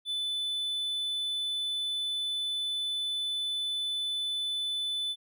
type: tone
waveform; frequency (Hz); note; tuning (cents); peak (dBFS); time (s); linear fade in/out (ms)
triangle; 3500; A7; -10; -28; 0.05-5.16; 50
effects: none